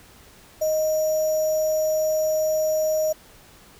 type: tone with sample-and-hold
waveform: sine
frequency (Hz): 622.3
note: D#5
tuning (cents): 0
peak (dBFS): -19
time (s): 0.61-3.13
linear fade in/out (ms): 10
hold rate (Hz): 6300
effects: pink hiss -50 dBFS RMS until 3.79 s